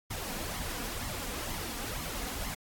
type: noise with flanger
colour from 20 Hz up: pink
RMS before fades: -37 dBFS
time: 0.1-2.55 s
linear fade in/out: 10 ms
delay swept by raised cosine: 0.94 to 4.24 ms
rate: 2.1 Hz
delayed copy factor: +0.65
effects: AAC 64 kbps